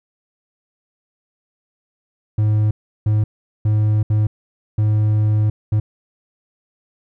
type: tone bursts at uneven times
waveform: triangle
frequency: 106.7 Hz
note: G#2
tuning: 47 cents sharp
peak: -11 dBFS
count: 6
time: 2.38-2.71 / 3.06-3.24 / 3.65-4.03 / 4.1-4.27 / 4.78-5.5 / 5.72-5.8 s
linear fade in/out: 5 ms
effects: none